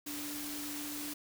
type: tone in noise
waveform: sine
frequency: 293.7 Hz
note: D4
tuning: in tune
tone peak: -42 dBFS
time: 0.06-1.14 s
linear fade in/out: 10 ms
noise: white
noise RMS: -42 dBFS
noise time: 0.06-1.14 s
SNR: -3 dB
effects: none